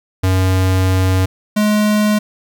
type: tone pair in turn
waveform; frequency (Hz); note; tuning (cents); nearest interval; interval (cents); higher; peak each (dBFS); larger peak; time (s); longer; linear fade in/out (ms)
square; 93.6 / 210.7; F#2 / G#3; +20 / +25; octave + major second; 1405; second; -12; neither; 0.23-1.26 / 1.56-2.19; first; 10
effects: 9-bit